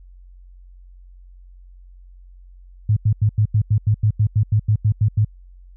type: tone bursts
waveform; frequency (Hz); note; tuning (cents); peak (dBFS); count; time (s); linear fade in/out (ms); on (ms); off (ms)
sine; 106.3; G#2; +41; -12; 15; 2.89-5.248; 5; 76; 87
effects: added 45 Hz sine -41 dBFS peak until 5.76 s